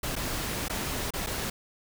pink noise with dropouts, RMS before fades -32 dBFS, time 0.03-1.5 s, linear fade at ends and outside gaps 5 ms, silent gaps 0.156-0.162 / 0.683-0.697 / 1.106-1.136 / 1.264-1.269 s, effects none

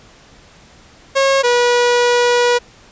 sawtooth tone pair in turn, 544 / 484.6 Hz, C#5 / B4, -33 / -33 cents, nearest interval major second, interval 200 cents, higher first, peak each -7 dBFS, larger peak neither, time 1.15-1.43 / 1.43-2.59 s, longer second, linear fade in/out 20 ms, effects pink hiss -45 dBFS RMS until 2.91 s + resampled to 16000 Hz

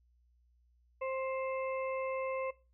harmonic tone, 527 Hz, C5, 12 cents sharp, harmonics 1 / 2 / 4 / 5, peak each -35 / -41 / -47 / -49 dBFS, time 1.01-2.51 s, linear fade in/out 10 ms, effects noise-tail reverb RT60 0.3 s tail -19 dB re dry + added 60 Hz sine -66 dBFS peak until 2.73 s

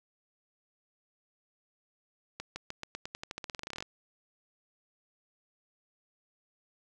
accelerating click train, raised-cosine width 0.2 ms, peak -21 dBFS, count 22, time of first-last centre 2.4-3.825 s, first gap 160 ms, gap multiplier 0.9, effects none

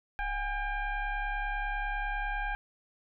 sine tone with frequency modulation, 820 Hz, G#5, 22 cents flat, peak -30 dBFS, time 0.19-2.55 s, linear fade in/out 0 ms, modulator 785 Hz, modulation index 1.5, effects none

